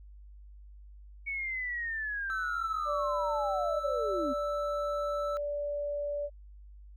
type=linear sweep; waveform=sine; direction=down; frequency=2240 to 246.9 Hz; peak=-32 dBFS; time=1.26-4.34 s; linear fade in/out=20 ms
type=tone; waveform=triangle; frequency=1318.5 Hz; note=E6; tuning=in tune; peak=-33 dBFS; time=2.3-5.37 s; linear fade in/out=0 ms
type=tone with pitch glide; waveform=sine; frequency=586 to 580.3 Hz; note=D5 to D5; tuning=-4 to -21 cents; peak=-31 dBFS; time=2.85-6.3 s; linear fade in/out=50 ms; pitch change=-17 cents; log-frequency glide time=3.72-5.94 s
effects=added 50 Hz sine -48 dBFS peak until 6.96 s